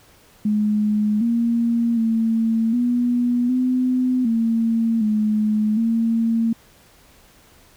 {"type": "tone with pitch steps", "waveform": "sine", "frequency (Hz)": [210.8, 233.5, 225.6, 243.1, 253.7, 227.8, 213.5, 228.1], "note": ["G#3", "A#3", "A3", "B3", "B3", "A#3", "G#3", "A#3"], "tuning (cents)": [26, 3, 44, -27, 47, -40, 48, -37], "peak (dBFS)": -16, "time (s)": [0.45, 6.53], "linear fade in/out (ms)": 5, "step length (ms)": 760, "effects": ["pink hiss -52 dBFS RMS until 7.76 s"]}